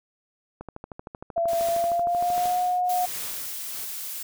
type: click train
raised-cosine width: 1 ms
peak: -23 dBFS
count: 25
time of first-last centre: 0.61-2.456 s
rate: 13 Hz
type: tone with pitch glide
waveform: sine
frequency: 675 to 723.4 Hz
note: E5 to F#5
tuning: +41 to -39 cents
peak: -21 dBFS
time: 1.36-3.06 s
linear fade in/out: 10 ms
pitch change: +120 cents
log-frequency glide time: 1.66-2.58 s
type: noise with tremolo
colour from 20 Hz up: white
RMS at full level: -35 dBFS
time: 1.48-3.85 s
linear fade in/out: 5 ms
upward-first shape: triangle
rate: 1.3 Hz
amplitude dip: 100%
type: noise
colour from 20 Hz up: blue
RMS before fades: -34 dBFS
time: 2.89-4.23 s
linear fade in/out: 5 ms
effects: none